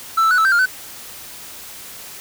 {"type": "tone with pitch steps", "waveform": "triangle", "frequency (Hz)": [1328, 1320, 1478, 1312, 1561, 1406, 1514], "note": ["E6", "E6", "F#6", "E6", "G6", "F6", "F#6"], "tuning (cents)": [12, 2, -2, -9, -8, 11, 39], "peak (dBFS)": -10, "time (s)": [0.17, 0.66], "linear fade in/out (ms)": 10, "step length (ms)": 70, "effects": ["white hiss -36 dBFS RMS until 2.2 s"]}